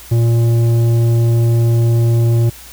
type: tone with tanh clipping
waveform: sine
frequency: 116.54 Hz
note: A#2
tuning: in tune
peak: -11 dBFS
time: 0.11-2.5 s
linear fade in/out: 10 ms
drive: 10 dB
effects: added 60 Hz sine -41 dBFS peak until 2.72 s + white hiss -37 dBFS RMS until 2.72 s